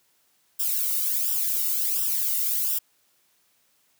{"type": "noise with flanger", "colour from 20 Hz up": "violet", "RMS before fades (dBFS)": -25, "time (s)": [0.59, 2.79], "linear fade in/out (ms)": 10, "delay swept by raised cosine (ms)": [0.46, 1.23], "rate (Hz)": 1.4, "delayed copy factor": -0.75, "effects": ["white hiss -66 dBFS RMS until 3.99 s", "high-pass 80 Hz 12 dB/octave"]}